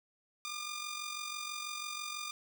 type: tone with amplitude modulation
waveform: 10% pulse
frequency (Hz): 1205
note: D6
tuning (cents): +44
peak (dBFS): -28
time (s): 0.45-2.31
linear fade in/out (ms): 0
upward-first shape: sine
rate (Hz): 46.1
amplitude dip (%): 55
effects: none